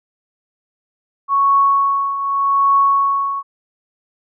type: tone with tremolo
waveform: sine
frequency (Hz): 1108.7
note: C#6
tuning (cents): 0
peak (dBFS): -9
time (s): 1.28-3.43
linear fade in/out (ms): 50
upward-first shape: triangle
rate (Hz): 0.84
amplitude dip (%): 70
effects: none